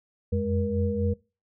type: tone cluster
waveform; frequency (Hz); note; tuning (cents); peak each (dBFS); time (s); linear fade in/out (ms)
sine; 88 / 92 / 207.2 / 475.4; F2 / F#2 / G#3 / A#4; +14 / -9 / -4 / +34; -29; 0.32-1.14; 10
effects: noise-tail reverb RT60 0.3 s tail -22 dB re dry